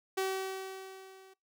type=tone with level ramp; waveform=sawtooth; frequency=381.7 Hz; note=G4; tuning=46 cents flat; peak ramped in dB=-25 to -51 dBFS; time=0.17-1.34 s; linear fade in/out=10 ms; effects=noise-tail reverb RT60 0.2 s tail -23 dB re dry